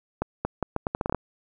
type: accelerating click train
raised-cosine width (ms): 1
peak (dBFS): -11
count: 11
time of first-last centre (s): 0.22-1.147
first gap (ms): 230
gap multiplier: 0.77
effects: none